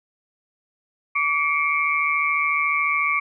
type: tone cluster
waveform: sine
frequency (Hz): 1152 / 2170 / 2324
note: D6 / C#7 / D7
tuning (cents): -34 / -37 / -19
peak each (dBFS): -23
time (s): 1.15-3.2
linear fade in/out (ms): 10
effects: none